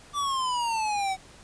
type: exponential sweep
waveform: square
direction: down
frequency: 1174.7 to 750 Hz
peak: -26 dBFS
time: 0.13-1.17 s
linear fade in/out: 50 ms
effects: pink hiss -51 dBFS RMS until 1.43 s + resampled to 22050 Hz